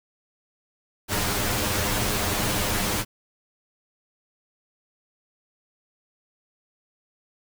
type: noise with comb filter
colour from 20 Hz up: pink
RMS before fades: -25 dBFS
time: 1.08-3.05 s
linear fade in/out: 50 ms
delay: 9.8 ms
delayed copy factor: +0.7
effects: none